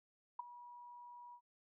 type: tone with ADSR envelope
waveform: sine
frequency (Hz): 967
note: B5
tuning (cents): -37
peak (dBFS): -36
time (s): 0.39-1.41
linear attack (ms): 6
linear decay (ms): 12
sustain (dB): -16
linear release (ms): 73
effects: none